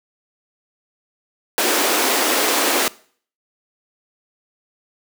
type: high-pass noise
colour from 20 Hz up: pink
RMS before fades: -18 dBFS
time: 1.58-2.88 s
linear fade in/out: 0 ms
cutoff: 260 Hz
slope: 48 dB/octave
effects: noise-tail reverb RT60 0.5 s tail -21 dB re dry